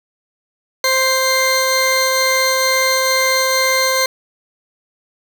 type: tone pair together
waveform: 20% pulse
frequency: 523.8 / 2093 Hz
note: C5 / C7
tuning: +2 / 0 cents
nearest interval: 2 octaves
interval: 2398 cents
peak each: -11 dBFS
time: 0.84-4.06 s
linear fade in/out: 2 ms
effects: none